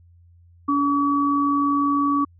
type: tone pair together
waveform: sine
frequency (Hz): 284.8 / 1139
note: C#4 / C#6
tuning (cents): +47 / +47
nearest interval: 2 octaves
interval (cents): 2400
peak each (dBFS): -20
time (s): 0.68-2.25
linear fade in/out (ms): 10
effects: added 86 Hz sine -49 dBFS peak until 2.39 s